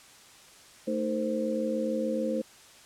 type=tone cluster; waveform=sine; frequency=221.3 / 311.5 / 455.2 / 522 Hz; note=A3 / D#4 / A#4 / C5; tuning=+10 / +2 / -41 / -4 cents; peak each=-31 / -34 / -38 / -30 dBFS; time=0.87-2.42 s; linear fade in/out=10 ms; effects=white hiss -53 dBFS RMS until 2.85 s + low-pass 9000 Hz 12 dB/octave